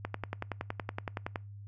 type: click train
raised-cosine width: 0.5 ms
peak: -19 dBFS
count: 15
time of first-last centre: 0.05-1.358 s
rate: 10.7 Hz
effects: noise-tail reverb RT60 0.3 s tail -25 dB re dry + added 101 Hz sine -44 dBFS peak until 1.67 s